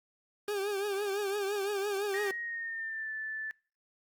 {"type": "tone with vibrato", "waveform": "40% pulse", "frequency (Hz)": 402.3, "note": "G4", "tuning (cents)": 45, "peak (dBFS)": -30, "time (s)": [0.48, 2.31], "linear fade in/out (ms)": 2, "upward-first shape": "triangle", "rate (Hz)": 5.9, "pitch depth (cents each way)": 87}
{"type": "tone with pitch glide", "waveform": "sine", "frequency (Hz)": [1880, 1754.1], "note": ["A#6", "A6"], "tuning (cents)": [14, -6], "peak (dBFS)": -35, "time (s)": [2.14, 3.51], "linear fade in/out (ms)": 0, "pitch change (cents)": -120, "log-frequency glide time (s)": [2.41, 3.11]}
{"effects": ["noise-tail reverb RT60 0.4 s tail -24 dB re dry", "Opus 24 kbps"]}